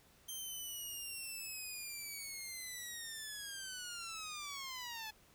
10% pulse linear sweep, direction down, 3161 to 852 Hz, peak -35 dBFS, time 0.28-5.11 s, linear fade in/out 10 ms, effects pink hiss -66 dBFS RMS until 5.34 s

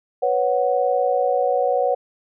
sine chord, B suspended second, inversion none, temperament equal, 493.9 / 554.4 / 740 Hz, B4 / C#5 / F#5, 0 / 0 / 0 cents, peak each -21 dBFS, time 0.22-1.95 s, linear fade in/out 10 ms, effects none

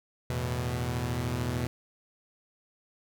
sawtooth chord, E suspended fourth, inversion none, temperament equal, 82.41 / 110 / 123.47 Hz, E2 / A2 / B2, 0 / 0 / 0 cents, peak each -31 / -33 / -27 dBFS, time 0.3-1.67 s, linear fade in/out 0 ms, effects none

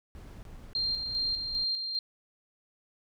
brown noise bursts, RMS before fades -46 dBFS, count 5, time 0.15-1.638 s, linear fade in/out 0 ms, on 280 ms, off 22 ms
sine tone with tremolo, 4186 Hz, C8, in tune, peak -27 dBFS, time 0.75-1.99 s, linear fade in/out 2 ms, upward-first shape square, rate 2.5 Hz, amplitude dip 45%
effects none

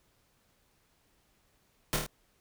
pink noise with echo, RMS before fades -29 dBFS, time 1.93-1.96 s, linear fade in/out 0 ms, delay 26 ms, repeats 4, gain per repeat -3 dB, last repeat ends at 2.064 s, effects pink hiss -70 dBFS RMS until 2.4 s

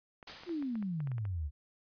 clicks, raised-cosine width 0.5 ms, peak -35 dBFS, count 12, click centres 0.228 / 0.298 / 0.435 / 0.493 / 0.625 / 0.755 / 0.826 / 1.004 / 1.073 / 1.117 / 1.182 / 1.253 s
white noise with exponential decay, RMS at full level -42 dBFS, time 0.27-1.1 s, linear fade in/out 5 ms, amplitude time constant 180 ms
sine exponential sweep, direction down, 364.2 to 68 Hz, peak -33 dBFS, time 0.46-1.51 s, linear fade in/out 50 ms
effects resampled to 11025 Hz

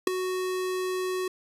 square tone with ADSR envelope, 370 Hz, F#4, in tune, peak -15 dBFS, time 0.07-1.28 s, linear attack 4 ms, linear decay 5 ms, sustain -13 dB, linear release 4 ms, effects resampled to 32000 Hz

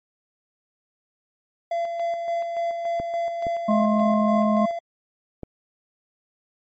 triangle tone with tremolo, 680 Hz, F5, 46 cents flat, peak -20 dBFS, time 1.71-4.79 s, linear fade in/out 5 ms, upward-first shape square, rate 3.5 Hz, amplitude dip 40%
clicks, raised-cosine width 2 ms, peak -19 dBFS, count 3, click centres 3 / 3.468 / 5.433 s
harmonic tone, 212.4 Hz, G#3, 39 cents sharp, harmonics 1 / 3 / 5, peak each -19 / -24 / -26 dBFS, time 3.68-4.66 s, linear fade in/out 10 ms
effects MP3 32 kbps

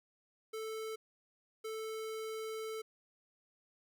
square tone bursts at uneven times, 440 Hz, A4, in tune, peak -40 dBFS, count 2, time 0.53-0.96 / 1.64-2.82 s, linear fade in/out 10 ms, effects none

